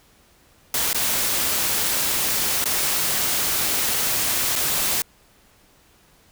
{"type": "noise with dropouts", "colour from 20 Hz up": "white", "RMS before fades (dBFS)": -22, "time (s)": [0.74, 5.02], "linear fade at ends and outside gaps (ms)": 2, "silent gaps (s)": [[0.931, 0.945], [2.642, 2.656], [4.556, 4.56]], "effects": ["pink hiss -56 dBFS RMS until 6.31 s"]}